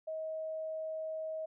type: tone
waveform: sine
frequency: 634 Hz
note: D#5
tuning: 32 cents sharp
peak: -36 dBFS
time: 0.07-1.46 s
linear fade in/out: 10 ms
effects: none